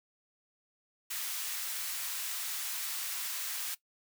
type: high-pass noise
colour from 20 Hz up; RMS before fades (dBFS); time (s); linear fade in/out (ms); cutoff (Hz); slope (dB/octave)
white; -37; 1.1-3.75; 10; 1200; 12
effects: noise-tail reverb RT60 0.1 s tail -18 dB re dry